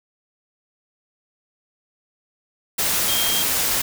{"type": "tone in noise", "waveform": "sine", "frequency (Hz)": 3210, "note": "G7", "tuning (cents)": 40, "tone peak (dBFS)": -24, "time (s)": [3.08, 3.43], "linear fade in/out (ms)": 10, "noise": "white", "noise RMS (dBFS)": -21, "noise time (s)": [2.78, 3.82], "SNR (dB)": -6, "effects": []}